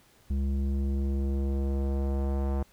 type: tone with low-pass filter sweep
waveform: square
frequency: 68.4 Hz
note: C#2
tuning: 23 cents flat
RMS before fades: -28 dBFS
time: 0.3-2.63 s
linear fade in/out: 5 ms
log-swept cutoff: 200 to 860 Hz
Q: 1.2
effects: pink hiss -61 dBFS RMS until 2.72 s